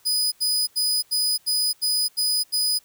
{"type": "tone bursts", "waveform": "sawtooth", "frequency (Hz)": 4978, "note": "D#8", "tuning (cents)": 0, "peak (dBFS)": -17, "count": 8, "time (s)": [0.05, 2.791], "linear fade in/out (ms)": 20, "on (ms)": 270, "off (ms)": 83, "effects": ["white hiss -58 dBFS RMS until 2.84 s"]}